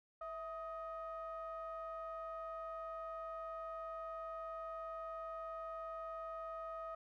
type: ring-modulated tone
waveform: triangle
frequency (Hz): 302.5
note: D#4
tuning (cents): -49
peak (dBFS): -38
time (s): 0.21-6.95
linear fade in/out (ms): 5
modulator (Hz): 956
effects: none